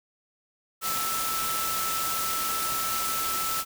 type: tone in noise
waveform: sine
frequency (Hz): 1318.5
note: E6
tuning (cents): 0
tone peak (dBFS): -30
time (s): 0.81-3.65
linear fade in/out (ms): 50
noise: white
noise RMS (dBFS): -30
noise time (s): 0.81-3.65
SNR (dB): -3
effects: none